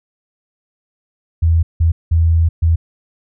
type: tone bursts at uneven times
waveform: sine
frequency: 82.41 Hz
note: E2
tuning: in tune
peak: -9 dBFS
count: 4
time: 1.42-1.63 / 1.8-1.92 / 2.11-2.49 / 2.62-2.76 s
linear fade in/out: 10 ms
effects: none